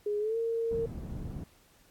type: tone with pitch glide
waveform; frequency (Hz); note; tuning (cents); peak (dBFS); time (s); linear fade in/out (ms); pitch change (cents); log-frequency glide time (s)
sine; 415.3 to 458.2; G#4 to A#4; 0 to -30; -28; 0.06-0.86; 5; +170; 0.19-0.37
type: low-pass noise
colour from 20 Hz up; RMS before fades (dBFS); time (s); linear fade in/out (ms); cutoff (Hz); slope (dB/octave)
white; -39; 0.71-1.44; 5; 160; 12
effects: pink hiss -63 dBFS RMS until 1.9 s + AAC 64 kbps